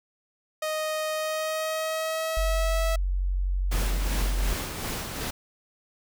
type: tone with pitch glide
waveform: sawtooth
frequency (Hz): 622.3 to 652.9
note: D#5 to E5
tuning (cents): 0 to -17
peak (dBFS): -23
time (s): 0.62-2.96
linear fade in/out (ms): 5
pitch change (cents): +83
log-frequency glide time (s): 1.14-2.83
type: tone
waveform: sine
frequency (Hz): 46.14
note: F#1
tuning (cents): -4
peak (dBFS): -23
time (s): 2.37-4.53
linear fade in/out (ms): 0
type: noise with tremolo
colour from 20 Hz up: pink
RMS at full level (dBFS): -31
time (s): 3.71-5.31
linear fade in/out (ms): 10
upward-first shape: sine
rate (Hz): 2.7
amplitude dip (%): 40
effects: none